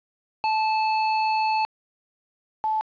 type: tone pair in turn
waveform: square / sine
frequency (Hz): 873 / 869.4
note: A5 / A5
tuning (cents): -14 / -21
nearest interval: unison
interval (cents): 7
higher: first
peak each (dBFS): -21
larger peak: neither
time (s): 0.44-1.65 / 2.64-2.81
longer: first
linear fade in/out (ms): 0
effects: resampled to 11025 Hz + 9-bit